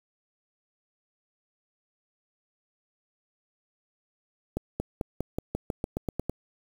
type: accelerating click train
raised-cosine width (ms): 2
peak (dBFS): -15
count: 12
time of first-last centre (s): 4.57-6.296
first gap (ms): 230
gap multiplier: 0.92
effects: 7-bit